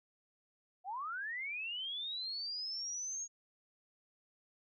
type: linear sweep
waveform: sine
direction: up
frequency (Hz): 698.5 to 6645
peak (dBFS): -38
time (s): 0.84-3.28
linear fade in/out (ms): 50
effects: none